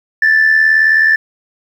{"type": "tone with amplitude modulation", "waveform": "sine", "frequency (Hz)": 1760, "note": "A6", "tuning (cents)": 0, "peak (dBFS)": -3, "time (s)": [0.22, 1.16], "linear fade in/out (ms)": 5, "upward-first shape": "sine", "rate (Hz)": 79, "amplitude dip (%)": 60, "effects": ["tanh soft clip ceiling -3 dBFS", "7-bit"]}